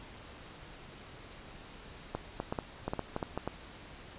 clicks, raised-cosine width 1 ms, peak -19 dBFS, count 11, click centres 2.15 / 2.401 / 2.525 / 2.588 / 2.88 / 2.935 / 2.993 / 3.164 / 3.228 / 3.376 / 3.476 s, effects pink hiss -50 dBFS RMS until 4.18 s + resampled to 8000 Hz

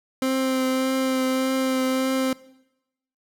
30% pulse tone with vibrato, 261.6 Hz, C4, in tune, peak -18 dBFS, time 0.22-2.33 s, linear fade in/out 2 ms, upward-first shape triangle, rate 1.7 Hz, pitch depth 15 cents each way, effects noise-tail reverb RT60 0.9 s tail -21 dB re dry

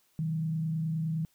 sine tone with frequency modulation, 159.9 Hz, D#3, 48 cents sharp, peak -28 dBFS, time 0.19-1.25 s, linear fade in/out 0 ms, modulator 29.6 Hz, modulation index 0.36, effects white hiss -69 dBFS RMS until 1.34 s

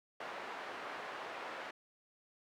pink band-pass noise, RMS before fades -45 dBFS, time 0.2-1.71 s, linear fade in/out 5 ms, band 560 to 2000 Hz, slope 12 dB/octave, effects none

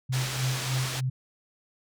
sine tone with tremolo, 129.5 Hz, C3, 17 cents flat, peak -24 dBFS, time 0.09-1.1 s, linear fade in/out 10 ms, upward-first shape sine, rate 3.3 Hz, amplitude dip 75%
white low-pass noise, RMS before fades -34 dBFS, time 0.12-1.01 s, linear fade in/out 20 ms, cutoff 6000 Hz, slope 12 dB/octave
effects none

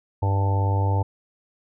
harmonic tone, 98 Hz, G2, in tune, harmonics 1 / 3 / 4 / 5 / 6 / 7 / 8 / 9, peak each -19 / -35 / -37 / -34 / -37 / -39 / -36 / -29 dBFS, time 0.22-1.03 s, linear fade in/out 10 ms, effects none

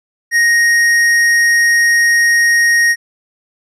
sine tone with tanh clipping, 1870 Hz, A#6, 5 cents sharp, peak -10 dBFS, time 0.31-2.96 s, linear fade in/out 50 ms, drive 13 dB, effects resampled to 32000 Hz

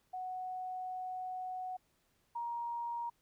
sine tone pair in turn, 740 / 942.3 Hz, F#5 / A#5, 0 / +18 cents, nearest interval major third, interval 418 cents, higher second, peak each -38 / -36 dBFS, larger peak second, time 0.13-1.77 / 2.35-3.1 s, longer first, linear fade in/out 10 ms, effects pink hiss -75 dBFS RMS until 3.21 s

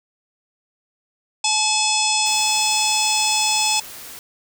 harmonic tone, 859 Hz, A5, 42 cents flat, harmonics 1 / 3 / 4 / 5 / 6 / 7 / 8 / 9 / 10, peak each -23 / -24 / -25 / -31 / -23 / -29 / -28 / -25 / -28 dBFS, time 1.44-3.8 s, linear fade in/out 5 ms
white noise, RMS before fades -37 dBFS, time 2.26-4.19 s, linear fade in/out 0 ms
effects none

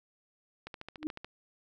click train, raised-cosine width 0.3 ms, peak -26 dBFS, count 9, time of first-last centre 0.67-1.246 s, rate 13.9 Hz
sine tone with exponential growth, 306.9 Hz, D#4, 24 cents flat, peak -27 dBFS, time 0.98-1.07 s, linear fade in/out 0 ms, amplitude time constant 19 ms
effects none

